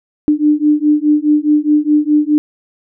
sine beating tone pair, 297 / 301.8 Hz, D4 / D4, +20 / +47 cents, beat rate 4.8 Hz, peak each -12 dBFS, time 0.28-2.38 s, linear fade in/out 0 ms, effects none

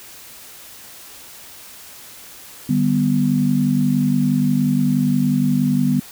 sine chord, G major, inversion second, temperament equal with one note detuned, 149.92 / 196 / 246.9 Hz, D3 / G3 / B3, +36 / 0 / 0 cents, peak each -20 / -20 / -17 dBFS, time 2.69-6 s, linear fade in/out 5 ms, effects white hiss -40 dBFS RMS until 6.11 s

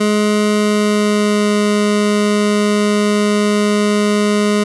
25% pulse tone with pitch glide, 210 to 207.9 Hz, G#3 to G#3, +19 to +2 cents, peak -8 dBFS, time 0-4.64 s, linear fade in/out 10 ms, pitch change -17 cents, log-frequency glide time 0.51-1.55 s, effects resampled to 24000 Hz

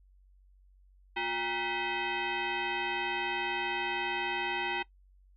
sine tone with frequency modulation, 805 Hz, G5, 46 cents sharp, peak -30 dBFS, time 1.16-4.83 s, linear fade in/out 10 ms, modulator 581 Hz, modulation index 4, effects noise-tail reverb RT60 0.1 s tail -20 dB re dry + added 47 Hz sine -58 dBFS peak until 5.36 s

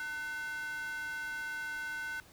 square tone with high-pass filter, 301.3 Hz, D4, 44 cents sharp, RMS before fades -39 dBFS, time 0-2.2 s, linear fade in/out 0 ms, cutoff 1400 Hz, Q 8.1, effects pink hiss -59 dBFS RMS until 2.32 s

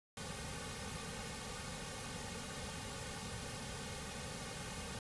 pink noise with comb filter, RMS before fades -45 dBFS, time 0.17-4.99 s, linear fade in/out 2 ms, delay 3 ms, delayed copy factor -0.9, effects resampled to 24000 Hz

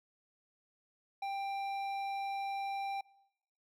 sine tone with hard clipping, 789 Hz, G5, 11 cents sharp, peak -37 dBFS, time 1.22-3.01 s, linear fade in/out 5 ms, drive 10 dB, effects noise-tail reverb RT60 0.9 s tail -23 dB re dry

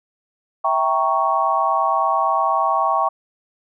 sine chord, E diminished seventh, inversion none, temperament equal with one note detuned, 655.1 / 784 / 932.3 / 1108.7 Hz, E5 / G5 / Bb5 / Db6, -11 / 0 / 0 / 0 cents, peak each -23 / -21 / -23 / -19 dBFS, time 0.64-3.09 s, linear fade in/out 10 ms, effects none

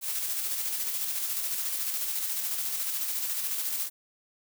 blue noise with tremolo, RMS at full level -30 dBFS, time 0.01-3.9 s, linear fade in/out 50 ms, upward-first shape square, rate 14 Hz, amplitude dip 30%, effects none

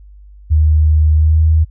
sine tone with pitch glide, 77.2 to 79.28 Hz, D#2 to D#2, -13 to +33 cents, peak -7 dBFS, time 0.5-1.65 s, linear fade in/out 20 ms, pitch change +46 cents, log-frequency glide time 1.16-1.4 s, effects added 50 Hz sine -36 dBFS peak until 1.7 s

